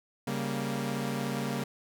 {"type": "chord", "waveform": "sawtooth", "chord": "G diminished", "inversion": "second", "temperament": "equal", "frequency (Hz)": [138.59, 196, 233.1], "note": ["Db3", "G3", "Bb3"], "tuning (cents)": [0, 0, 0], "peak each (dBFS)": [-31, -32, -30], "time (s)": [0.27, 1.64], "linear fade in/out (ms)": 5, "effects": []}